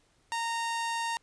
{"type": "tone", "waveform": "sawtooth", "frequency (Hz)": 924, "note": "A#5", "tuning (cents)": -16, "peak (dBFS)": -26, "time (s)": [0.32, 1.17], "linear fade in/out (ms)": 0, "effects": ["pink hiss -68 dBFS RMS until 1.22 s", "resampled to 22050 Hz"]}